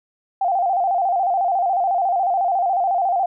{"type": "tone with vibrato", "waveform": "sine", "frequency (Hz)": 740, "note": "F#5", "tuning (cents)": 0, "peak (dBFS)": -16, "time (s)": [0.41, 3.26], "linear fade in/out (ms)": 5, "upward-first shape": "square", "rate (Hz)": 14, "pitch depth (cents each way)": 90, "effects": []}